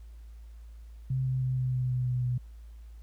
sine tone with pitch steps, 130.81 / 129.83 / 128.86 / 127.9 / 126.94 / 125.99 / 125.05 / 124.11 Hz, C3 / C3 / C3 / C3 / B2 / B2 / B2 / B2, 0 / -13 / -26 / -39 / +48 / +35 / +22 / +9 cents, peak -26 dBFS, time 1.1-2.38 s, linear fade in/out 5 ms, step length 160 ms, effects added 56 Hz sine -44 dBFS peak until 3.02 s + pink hiss -68 dBFS RMS until 3.02 s

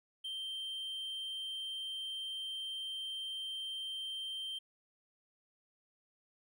triangle tone, 3139 Hz, G7, 2 cents sharp, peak -37 dBFS, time 0.24-4.59 s, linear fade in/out 10 ms, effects none

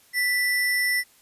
sine tone with sample-and-hold, 1977 Hz, B6, 1 cent sharp, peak -20 dBFS, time 0.13-1.04 s, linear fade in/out 50 ms, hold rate 7350 Hz, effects white hiss -57 dBFS RMS until 1.21 s + resampled to 32000 Hz

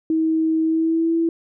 sine tone with pitch glide, 320 to 331.1 Hz, D#4 to E4, +49 to +8 cents, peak -16 dBFS, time 0.1-1.29 s, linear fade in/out 2 ms, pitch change +59 cents, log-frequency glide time 0.63-1.15 s, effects none

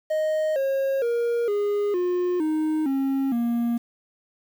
triangle tone with pitch steps, 622.3 / 541.7 / 471.6 / 410.6 / 357.4 / 311.1 / 270.9 / 235.8 Hz, D#5 / C#5 / A#4 / G#4 / F4 / D#4 / C#4 / A#3, 0 / -40 / +20 / -20 / +40 / 0 / -40 / +20 cents, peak -19 dBFS, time 0.1-3.78 s, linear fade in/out 10 ms, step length 460 ms, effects 8-bit

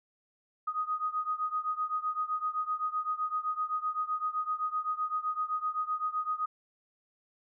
sine beating tone pair, 1244.5 / 1252.3 Hz, D#6 / D#6, 0 / +11 cents, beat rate 7.8 Hz, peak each -32 / -34 dBFS, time 0.67-6.46 s, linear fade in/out 10 ms, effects none

